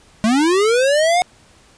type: linear sweep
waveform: square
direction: up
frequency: 208.7 to 733 Hz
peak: -13 dBFS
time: 0.24-1.22 s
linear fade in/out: 0 ms
effects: pink hiss -50 dBFS RMS until 1.77 s + resampled to 22050 Hz